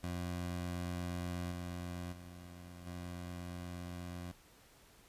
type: tone with level steps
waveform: 20% pulse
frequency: 88.3 Hz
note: F2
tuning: 20 cents sharp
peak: -33 / -36 / -45 / -38 dBFS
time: 0.03-4.32 s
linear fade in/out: 10 ms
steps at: 1.51 / 2.12 / 2.86 s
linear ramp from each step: 10 ms
effects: pink hiss -63 dBFS RMS until 5.08 s + resampled to 32000 Hz